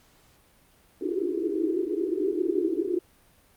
pink band-pass noise, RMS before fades -27 dBFS, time 1.01-2.99 s, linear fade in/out 10 ms, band 310 to 410 Hz, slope 96 dB/octave, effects pink hiss -60 dBFS RMS until 3.56 s + Opus 48 kbps

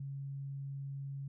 sine tone, 138.2 Hz, C#3, 5 cents flat, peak -39 dBFS, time 0-1.28 s, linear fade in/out 5 ms, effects none

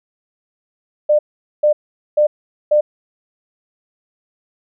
sine tone bursts, 599 Hz, D5, 34 cents sharp, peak -9 dBFS, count 4, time 1.09-2.81 s, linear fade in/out 10 ms, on 100 ms, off 440 ms, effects none

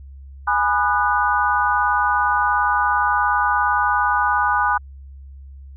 sine chord, G# minor seventh, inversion none, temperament equal with one note detuned, 830.6 / 987.8 / 1219.6 / 1480 Hz, G#5 / B5 / D#6 / F#6, 0 / 0 / -35 / 0 cents, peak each -21 dBFS, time 0.47-4.78 s, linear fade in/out 10 ms, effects added 68 Hz sine -36 dBFS peak until 5.76 s

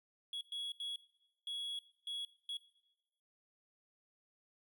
triangle tone bursts at uneven times, 3347 Hz, G#7, 13 cents sharp, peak -38 dBFS, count 6, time 0.33-0.41 / 0.52-0.72 / 0.8-0.96 / 1.47-1.79 / 2.07-2.25 / 2.49-2.57 s, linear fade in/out 2 ms, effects noise-tail reverb RT60 0.9 s tail -18 dB re dry

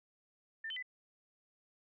sine tone with pitch steps, 1790 / 3067 / 2001 Hz, A6 / G7 / B6, +29 / -38 / +22 cents, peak -39 dBFS, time 0.64-0.826 s, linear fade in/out 5 ms, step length 62 ms, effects none

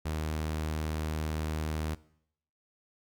sawtooth tone, 77.78 Hz, D#2, in tune, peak -27 dBFS, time 0.05-1.95 s, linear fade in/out 10 ms, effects noise-tail reverb RT60 0.7 s tail -20 dB re dry + Opus 48 kbps

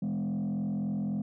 sine tone with frequency modulation, 204.1 Hz, G#3, 30 cents flat, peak -26 dBFS, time 0.02-1.22 s, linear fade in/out 5 ms, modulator 43.7 Hz, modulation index 0.97, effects tanh soft clip ceiling -28 dBFS

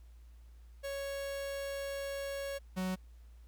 45% pulse tone pair in turn, 554.4 / 185.7 Hz, C#5 / F#3, 0 / +7 cents, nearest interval octave + perfect fifth, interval 1893 cents, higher first, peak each -37 / -33 dBFS, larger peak second, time 0.83-2.59 / 2.76-2.96 s, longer first, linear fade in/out 20 ms, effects added 58 Hz sine -52 dBFS peak until 3.47 s + pink hiss -72 dBFS RMS until 3.47 s

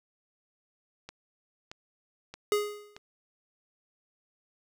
click train, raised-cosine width 0.2 ms, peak -25 dBFS, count 4, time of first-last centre 1.09-2.965 s, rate 1.6 Hz
square tone with exponential decay, 415.3 Hz, G#4, in tune, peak -22 dBFS, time 2.52-2.98 s, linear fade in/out 1 ms, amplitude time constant 100 ms
effects none

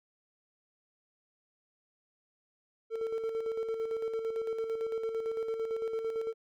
triangle tone with tremolo, 449.3 Hz, A4, 36 cents sharp, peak -28 dBFS, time 2.9-6.34 s, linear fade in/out 50 ms, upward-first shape square, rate 8.9 Hz, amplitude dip 45%, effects none

